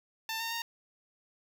10% pulse tone with pitch steps, 893 / 914 / 925 Hz, A5 / A#5 / A#5, +25 / -34 / -14 cents, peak -25 dBFS, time 0.29-0.62 s, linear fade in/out 2 ms, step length 110 ms, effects none

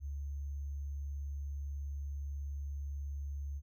sine tone with sample-and-hold, 70.8 Hz, C#2, 37 cents sharp, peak -37 dBFS, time 0-3.62 s, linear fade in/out 50 ms, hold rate 6300 Hz, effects none

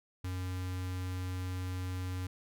square tone with notch filter, 91.8 Hz, F#2, 13 cents flat, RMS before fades -37 dBFS, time 0.24-2.27 s, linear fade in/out 5 ms, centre 590 Hz, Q 1.4, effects none

